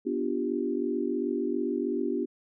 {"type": "chord", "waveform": "sine", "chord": "G dominant seventh", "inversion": "first", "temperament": "equal", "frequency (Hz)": [246.9, 293.7, 349.2, 392], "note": ["B3", "D4", "F4", "G4"], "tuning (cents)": [0, 0, 0, 0], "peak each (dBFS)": -32, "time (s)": [0.05, 2.26], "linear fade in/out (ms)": 20, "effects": []}